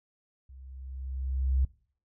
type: tone with level ramp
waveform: sine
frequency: 65.7 Hz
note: C2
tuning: 8 cents sharp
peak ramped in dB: -47 to -21 dBFS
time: 0.49-1.65 s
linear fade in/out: 5 ms
effects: noise-tail reverb RT60 0.5 s tail -21 dB re dry